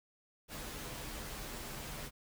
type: noise with comb filter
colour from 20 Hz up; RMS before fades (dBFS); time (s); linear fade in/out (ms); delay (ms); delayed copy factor
pink; -44; 0.48-2.11; 50; 11; -0.6
effects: none